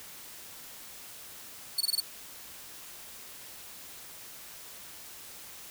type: tone bursts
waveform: sawtooth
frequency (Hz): 4435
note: C#8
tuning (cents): 0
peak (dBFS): -22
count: 5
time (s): 1.78-2.003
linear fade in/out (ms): 5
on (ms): 27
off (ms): 22
effects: white hiss -47 dBFS RMS until 5.7 s